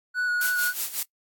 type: tone with vibrato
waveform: triangle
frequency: 1467 Hz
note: F#6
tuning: 15 cents flat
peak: -21 dBFS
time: 0.14-0.74 s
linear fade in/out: 50 ms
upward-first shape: square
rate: 3.6 Hz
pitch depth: 14 cents each way
type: noise with tremolo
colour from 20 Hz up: blue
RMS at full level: -27 dBFS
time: 0.41-1.03 s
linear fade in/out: 2 ms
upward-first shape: sine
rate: 5.5 Hz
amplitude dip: 75%
effects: noise-tail reverb RT60 0.1 s tail -25 dB re dry + AAC 64 kbps